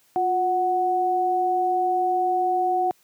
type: tone pair together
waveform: sine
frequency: 355.7 / 740 Hz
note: F4 / F#5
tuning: +32 / 0 cents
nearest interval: octave + minor second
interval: 1268 cents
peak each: -26 / -20 dBFS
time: 0.16-2.91 s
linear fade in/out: 0 ms
effects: white hiss -61 dBFS RMS until 3.03 s + high-pass 100 Hz 12 dB/octave